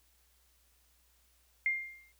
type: tone with exponential decay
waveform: sine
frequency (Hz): 2112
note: C7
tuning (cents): +16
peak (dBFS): -25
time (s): 1.66-2.12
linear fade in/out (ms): 1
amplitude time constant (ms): 100
effects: added 60 Hz sine -70 dBFS peak until 2.19 s + white hiss -70 dBFS RMS until 2.19 s